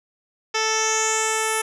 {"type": "tone with low-pass filter sweep", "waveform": "10% pulse", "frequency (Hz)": 440, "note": "A4", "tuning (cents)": 0, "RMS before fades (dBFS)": -22, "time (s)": [0.54, 1.62], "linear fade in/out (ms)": 10, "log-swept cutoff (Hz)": [5000, 10000], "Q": 5.1, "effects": []}